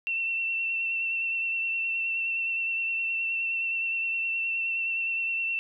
sine tone with vibrato, 2699 Hz, E7, 40 cents sharp, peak -26 dBFS, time 0.07-5.59 s, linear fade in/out 0 ms, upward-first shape sine, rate 9.6 Hz, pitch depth 20 cents each way, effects none

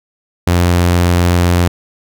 sawtooth tone, 87.7 Hz, F2, 8 cents sharp, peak -5 dBFS, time 0.47-1.68 s, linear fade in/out 5 ms, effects none

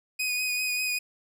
sawtooth tone with vibrato, 2489 Hz, D#7, in tune, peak -23 dBFS, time 0.19-0.99 s, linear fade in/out 10 ms, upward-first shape sine, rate 5.1 Hz, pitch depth 19 cents each way, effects none

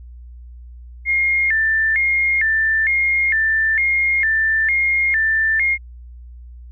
sine tone with vibrato, 1948 Hz, B6, 24 cents flat, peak -14 dBFS, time 1.05-5.78 s, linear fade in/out 50 ms, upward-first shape square, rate 1.1 Hz, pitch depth 160 cents each way, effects added 60 Hz sine -35 dBFS peak until 6.71 s

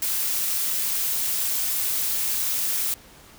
blue noise with amplitude modulation, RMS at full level -23 dBFS, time 0.02-2.94 s, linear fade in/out 2 ms, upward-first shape sine, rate 218 Hz, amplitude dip 40%, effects pink hiss -49 dBFS RMS until 3.38 s

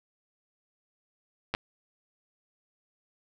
clicks, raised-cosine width 0.3 ms, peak -13 dBFS, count 2, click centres 1.54 / 1.549 s, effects none

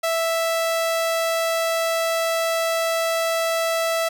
sawtooth tone, 659.3 Hz, E5, in tune, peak -16 dBFS, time 0.03-4.09 s, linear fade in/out 10 ms, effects none

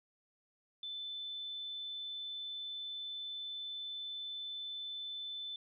sine tone, 3520 Hz, A7, in tune, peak -40 dBFS, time 0.83-5.56 s, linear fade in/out 2 ms, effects none

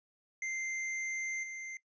square tone with level steps, 2087 Hz, C7, 5 cents flat, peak -36 / -42 dBFS, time 0.42-1.77 s, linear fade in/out 2 ms, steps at 1.43 s, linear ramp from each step 5 ms, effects noise-tail reverb RT60 0.1 s tail -17 dB re dry + resampled to 16000 Hz

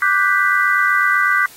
sine chord, G major seventh, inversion second, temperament equal, 1174.7 / 1480 / 1568 / 1975.5 Hz, D6 / F#6 / G6 / B6, 0 / 0 / 0 / 0 cents, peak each -18 dBFS, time 0.02-1.46 s, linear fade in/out 2 ms, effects white hiss -42 dBFS RMS until 1.56 s + AAC 48 kbps

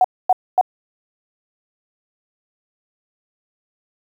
sine tone bursts, 740 Hz, F#5, in tune, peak -9 dBFS, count 3, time 0.01-0.612 s, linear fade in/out 2 ms, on 34 ms, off 250 ms, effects 8-bit

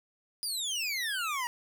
25% pulse exponential sweep, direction down, 4978 to 937 Hz, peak -27 dBFS, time 0.43-1.47 s, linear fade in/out 0 ms, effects none

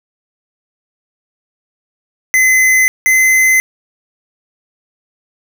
square tone pair in turn, 2040 / 2049 Hz, C7 / C7, -44 / -37 cents, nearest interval unison, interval 7 cents, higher second, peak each -8 dBFS, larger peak neither, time 2.34-2.88 / 3.06-3.6 s, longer neither, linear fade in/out 0 ms, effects none

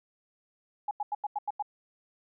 sine tone bursts, 831 Hz, G#5, 1 cent sharp, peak -28 dBFS, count 7, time 0.88-1.625 s, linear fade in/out 5 ms, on 31 ms, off 88 ms, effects none

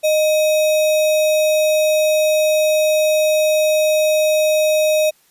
sine tone with sample-and-hold, 617 Hz, D#5, 15 cents flat, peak -12 dBFS, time 0.03-5.11 s, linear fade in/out 20 ms, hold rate 3150 Hz, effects white hiss -56 dBFS RMS until 5.3 s + resampled to 32000 Hz

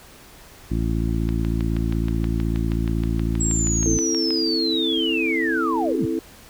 harmonic tone, 56 Hz, A1, 31 cents sharp, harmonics 1 / 2 / 3 / 4 / 5 / 6, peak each -23 / -26 / -28 / -29 / -30 / -31 dBFS, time 0.7-3.99 s, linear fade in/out 20 ms
click train, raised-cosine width 0.3 ms, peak -18 dBFS, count 20, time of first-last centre 1.29-4.306 s, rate 6.3 Hz
sine linear sweep, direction down, 7750 to 82.5 Hz, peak -22 dBFS, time 3.4-6.06 s, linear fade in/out 10 ms
sine chord, A minor, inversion first, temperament equal, 261.6 / 329.6 / 440 Hz, C4 / E4 / A4, 0 / 0 / 0 cents, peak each -27 / -23 / -28 dBFS, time 3.86-6.19 s, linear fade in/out 0 ms
effects pink hiss -46 dBFS RMS until 6.49 s

